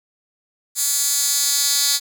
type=tone with high-pass filter sweep; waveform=10% pulse; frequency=283.1 Hz; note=C#4; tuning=37 cents sharp; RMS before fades=-19 dBFS; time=0.75-2 s; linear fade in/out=50 ms; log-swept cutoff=7500 to 4900 Hz; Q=1.5; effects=none